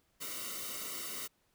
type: noise with comb filter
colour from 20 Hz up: white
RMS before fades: -41 dBFS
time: 0.2-1.28 s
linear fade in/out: 20 ms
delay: 1.2 ms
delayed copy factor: -0.9
effects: pink hiss -74 dBFS RMS until 1.54 s